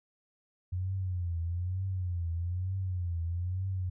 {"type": "tone with vibrato", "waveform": "sine", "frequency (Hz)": 89.4, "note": "F2", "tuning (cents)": 41, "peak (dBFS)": -30, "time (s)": [0.72, 3.9], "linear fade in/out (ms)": 10, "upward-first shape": "triangle", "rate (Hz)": 1.1, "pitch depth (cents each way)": 130, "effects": []}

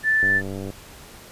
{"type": "tone", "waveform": "sine", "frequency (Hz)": 1760, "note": "A6", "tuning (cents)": 0, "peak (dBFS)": -16, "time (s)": [0.03, 0.42], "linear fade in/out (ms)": 50}
{"type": "click train", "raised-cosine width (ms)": 2, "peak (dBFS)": -19, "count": 47, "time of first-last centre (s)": [0.23, 0.703], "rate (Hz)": 97.3}
{"effects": ["pink hiss -44 dBFS RMS until 1.31 s", "resampled to 32000 Hz"]}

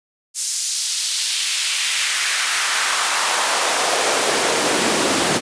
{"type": "noise with high-pass filter sweep", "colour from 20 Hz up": "pink", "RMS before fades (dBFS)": -19, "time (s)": [0.34, 5.41], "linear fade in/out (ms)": 50, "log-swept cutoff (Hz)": [6600, 220], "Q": 1.3, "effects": ["resampled to 22050 Hz"]}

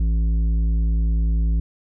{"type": "tone with tanh clipping", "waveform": "triangle", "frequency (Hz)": 55.2, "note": "A1", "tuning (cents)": 6, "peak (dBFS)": -18, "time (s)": [0, 1.6], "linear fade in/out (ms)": 5, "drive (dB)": 13, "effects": []}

